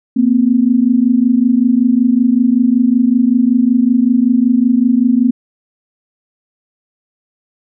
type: tone pair together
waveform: sine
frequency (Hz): 233.1 / 258.4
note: A#3 / C4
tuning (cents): 0 / -21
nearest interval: major second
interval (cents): 179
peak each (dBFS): -11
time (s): 0.16-5.31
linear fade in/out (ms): 10
effects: none